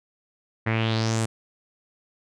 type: tone with low-pass filter sweep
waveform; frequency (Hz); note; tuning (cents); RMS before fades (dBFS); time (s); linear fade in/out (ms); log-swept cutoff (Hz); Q
sawtooth; 112.1; A2; +33; -24; 0.66-1.26; 10; 1900 to 9200; 3.9
effects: none